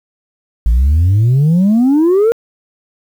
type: exponential sweep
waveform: sine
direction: up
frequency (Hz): 53.2 to 475.7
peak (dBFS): -5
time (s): 0.66-2.32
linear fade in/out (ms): 0
effects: tanh soft clip ceiling -6 dBFS + 7-bit